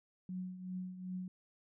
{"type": "tone with tremolo", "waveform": "sine", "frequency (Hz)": 183.8, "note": "F#3", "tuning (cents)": -11, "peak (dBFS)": -37, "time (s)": [0.29, 1.28], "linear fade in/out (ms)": 2, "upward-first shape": "triangle", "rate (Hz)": 2.6, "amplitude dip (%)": 70, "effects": []}